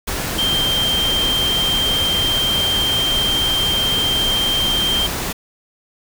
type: tone in noise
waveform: sine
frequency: 3159 Hz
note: G7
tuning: 13 cents sharp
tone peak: -16 dBFS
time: 0.38-5.07 s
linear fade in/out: 10 ms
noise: pink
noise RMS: -23 dBFS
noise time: 0.07-5.33 s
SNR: +4 dB
effects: none